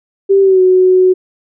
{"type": "tone with pitch glide", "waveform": "sine", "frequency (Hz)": [392, 370], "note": ["G4", "F#4"], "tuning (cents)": [0, 0], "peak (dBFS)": -5, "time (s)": [0.29, 1.14], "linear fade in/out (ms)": 20, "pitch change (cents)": -100, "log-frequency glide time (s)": [0.41, 0.61], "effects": []}